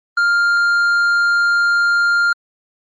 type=tone with tanh clipping; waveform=sine; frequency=1400 Hz; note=F6; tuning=4 cents sharp; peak=-13 dBFS; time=0.17-2.33 s; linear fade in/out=5 ms; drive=6 dB; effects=Opus 32 kbps